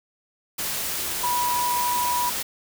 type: tone in noise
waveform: sine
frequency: 976 Hz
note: B5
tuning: 21 cents flat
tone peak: -22 dBFS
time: 1.23-2.3 s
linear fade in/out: 10 ms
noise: white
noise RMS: -28 dBFS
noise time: 0.58-2.43 s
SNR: +3 dB
effects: none